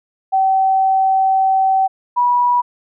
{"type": "tone pair in turn", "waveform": "sine", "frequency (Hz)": [767, 975], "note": ["G5", "B5"], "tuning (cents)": [-38, -23], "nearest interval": "major third", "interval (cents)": 415, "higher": "second", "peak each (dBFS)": -11, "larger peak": "neither", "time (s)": [[0.32, 1.88], [2.16, 2.62]], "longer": "first", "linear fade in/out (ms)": 20, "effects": []}